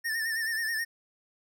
square tone with vibrato, 1800 Hz, A6, 39 cents sharp, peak -29 dBFS, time 0.04-0.85 s, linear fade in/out 20 ms, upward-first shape sine, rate 9.3 Hz, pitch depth 61 cents each way, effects none

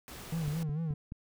pink noise, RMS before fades -46 dBFS, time 0.08-0.63 s, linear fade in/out 0 ms
triangle tone with vibrato, 155.56 Hz, D#3, in tune, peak -29 dBFS, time 0.32-0.94 s, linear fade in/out 5 ms, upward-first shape sine, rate 4.5 Hz, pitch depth 120 cents each way
click train, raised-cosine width 5 ms, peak -28 dBFS, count 4, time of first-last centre 0.48-1.121 s, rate 4.68 Hz
effects none

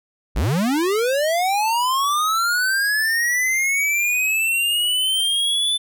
square linear sweep, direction up, 36.11 to 3520 Hz, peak -18 dBFS, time 0.35-5.78 s, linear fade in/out 20 ms, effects none

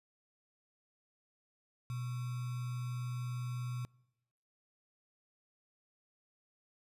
sine tone with sample-and-hold, 123.47 Hz, B2, in tune, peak -36 dBFS, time 1.9-3.85 s, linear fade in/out 0 ms, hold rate 1225 Hz, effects noise-tail reverb RT60 1.0 s tail -26 dB re dry + resampled to 32000 Hz

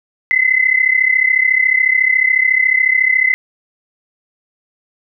sine tone pair together, 2023 / 2057 Hz, B6 / C7, +41 / -30 cents, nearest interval unison, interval 29 cents, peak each -13 dBFS, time 0.31-3.34 s, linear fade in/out 0 ms, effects none

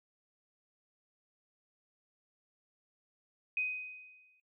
sine tone with exponential decay, 2506 Hz, D#7, 12 cents sharp, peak -29 dBFS, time 3.57-4.4 s, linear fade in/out 2 ms, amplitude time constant 180 ms, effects noise-tail reverb RT60 0.1 s tail -17 dB re dry

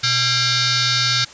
sine tone with frequency modulation, 123.47 Hz, B2, in tune, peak -15 dBFS, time 0.03-1.25 s, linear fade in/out 10 ms, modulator 745 Hz, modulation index 7.1, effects white hiss -40 dBFS RMS until 1.33 s + resampled to 16000 Hz

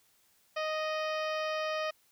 harmonic tone with a mistuned harmonic, 622.3 Hz, D#5, in tune, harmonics 1 / 2 / 3 / 4 / 5 / 6 / 7 / 8 / 9, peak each -33 / -37 / -41 / -42 / -45 / -51 / -53 / -49 / -52 dBFS, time 0.56-1.91 s, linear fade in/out 10 ms, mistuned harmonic 5, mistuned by -20 cents, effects white hiss -68 dBFS RMS until 2.11 s

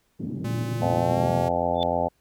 white band-pass noise, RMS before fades -32 dBFS, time 0.19-1.44 s, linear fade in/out 10 ms, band 120 to 260 Hz, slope 24 dB/octave
square tone with pitch glide, 116.54 to 127.82 Hz, A#2 to C3, 0 to -40 cents, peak -28 dBFS, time 0.44-1.49 s, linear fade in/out 10 ms, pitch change +160 cents, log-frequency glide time 0.95-1.29 s
harmonic tone, 86.5 Hz, F2, 16 cents flat, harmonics 1 / 2 / 3 / 4 / 5 / 6 / 7 / 8 / 9 / 10, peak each -35 / -34 / -33 / -39 / -36 / -29 / -27 / -30 / -29 / -30 dBFS, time 0.81-2.09 s, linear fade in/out 20 ms
sine tone with exponential growth, 3520 Hz, A7, in tune, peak -23 dBFS, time 1.75-1.83 s, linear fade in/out 0 ms, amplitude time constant 17 ms
effects pink hiss -68 dBFS RMS until 2.2 s

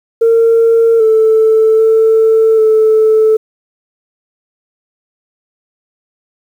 sine tone with pitch steps, 457.4 / 440.8 / 444.4 / 437.3 Hz, A#4 / A4 / A4 / A4, -33 / +3 / +17 / -11 cents, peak -4 dBFS, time 0.21-3.37 s, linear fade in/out 10 ms, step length 790 ms, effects tanh soft clip ceiling -2 dBFS + 7-bit

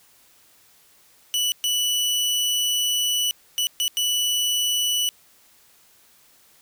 sawtooth tone bursts at uneven times, 2960 Hz, F#7, in tune, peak -17 dBFS, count 5, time 1.34-1.52 / 1.64-3.31 / 3.58-3.67 / 3.8-3.88 / 3.97-5.09 s, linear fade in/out 0 ms, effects white hiss -56 dBFS RMS until 6.61 s

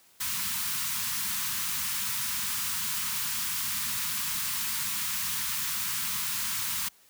white band-stop noise, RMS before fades -31 dBFS, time 0.2-6.89 s, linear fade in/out 10 ms, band 240 to 900 Hz, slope 96 dB/octave, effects white hiss -60 dBFS RMS until 7.09 s + high-pass 60 Hz 12 dB/octave

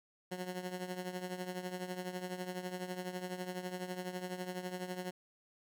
15% pulse tone with tremolo, 182 Hz, F#3, 28 cents flat, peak -30 dBFS, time 0.31-5.11 s, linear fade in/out 10 ms, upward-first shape triangle, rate 12 Hz, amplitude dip 75%, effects none

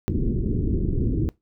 pink low-pass noise, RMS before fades -23 dBFS, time 0.08-1.29 s, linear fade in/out 0 ms, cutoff 390 Hz, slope 48 dB/octave, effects noise-tail reverb RT60 0.2 s tail -22 dB re dry

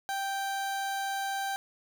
30% pulse tone, 784 Hz, G5, in tune, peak -28 dBFS, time 0.09-1.56 s, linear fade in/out 0 ms, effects none

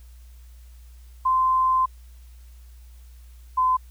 sine tone pair in turn, 1037 / 1023.3 Hz, C6 / C6, -16 / -39 cents, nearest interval unison, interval 23 cents, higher first, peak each -17 dBFS, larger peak neither, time 1.25-1.86 / 3.57-3.77 s, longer first, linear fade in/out 10 ms, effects added 60 Hz sine -43 dBFS peak until 3.9 s + white hiss -60 dBFS RMS until 3.9 s

